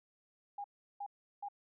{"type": "tone bursts", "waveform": "sine", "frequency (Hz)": 811, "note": "G#5", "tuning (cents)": -41, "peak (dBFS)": -39, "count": 3, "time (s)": [0.58, 1.486], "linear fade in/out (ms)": 5, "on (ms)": 62, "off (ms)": 360, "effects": []}